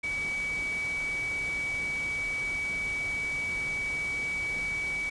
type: tone in noise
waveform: sine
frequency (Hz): 2276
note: C#7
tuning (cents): +45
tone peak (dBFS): -29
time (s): 0.03-5.1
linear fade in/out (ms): 10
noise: pink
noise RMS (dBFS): -42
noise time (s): 0.03-5.1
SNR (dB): +10
effects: resampled to 22050 Hz